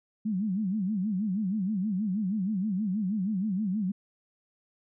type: tone with vibrato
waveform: sine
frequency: 200 Hz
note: G3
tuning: 35 cents sharp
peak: -26 dBFS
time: 0.25-3.92 s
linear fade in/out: 10 ms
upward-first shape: sine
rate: 6.3 Hz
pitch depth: 180 cents each way
effects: none